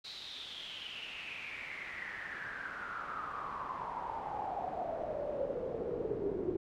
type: noise with band-pass filter sweep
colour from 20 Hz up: brown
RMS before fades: -40 dBFS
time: 0.04-6.57 s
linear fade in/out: 10 ms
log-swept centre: 4100 to 360 Hz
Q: 8.1
effects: none